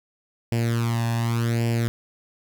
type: tone with flanger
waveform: sawtooth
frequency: 116.54 Hz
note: A#2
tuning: in tune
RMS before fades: -23 dBFS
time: 0.52-1.88 s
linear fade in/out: 0 ms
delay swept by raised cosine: 0.39 to 1.15 ms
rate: 0.87 Hz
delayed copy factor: +0.75
effects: none